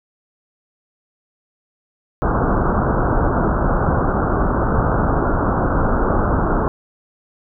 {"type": "low-pass noise", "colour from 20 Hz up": "pink", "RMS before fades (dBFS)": -17, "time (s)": [2.22, 6.68], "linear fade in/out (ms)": 0, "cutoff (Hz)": 1500, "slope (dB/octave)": 96, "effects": []}